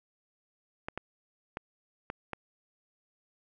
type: clicks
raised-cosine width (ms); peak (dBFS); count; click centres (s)
0.5; -20; 5; 0.885 / 0.976 / 1.571 / 2.101 / 2.333
effects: none